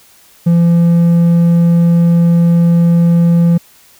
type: tone with hard clipping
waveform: sine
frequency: 170.2 Hz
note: F3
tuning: 44 cents flat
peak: -7 dBFS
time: 0.46-3.58 s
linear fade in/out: 10 ms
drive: 3 dB
effects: white hiss -45 dBFS RMS until 3.99 s